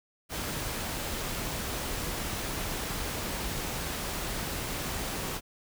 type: noise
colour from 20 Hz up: pink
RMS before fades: -34 dBFS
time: 0.29-5.41 s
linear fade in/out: 50 ms
effects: none